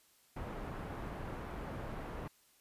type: low-pass noise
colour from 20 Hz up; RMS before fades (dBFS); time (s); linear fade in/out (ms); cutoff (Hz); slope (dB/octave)
pink; -43; 0.36-2.28; 5; 1400; 12
effects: white hiss -68 dBFS RMS until 2.6 s + resampled to 32000 Hz